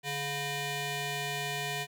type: ring-modulated tone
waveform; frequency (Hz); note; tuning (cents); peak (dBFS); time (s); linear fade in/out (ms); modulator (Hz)
15% pulse; 567; C#5; +39; -23; 0.03-1.87; 50; 1280
effects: none